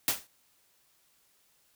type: noise with exponential decay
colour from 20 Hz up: white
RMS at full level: -23 dBFS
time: 0.08-0.27 s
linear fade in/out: 1 ms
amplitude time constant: 40 ms
effects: white hiss -68 dBFS RMS until 1.75 s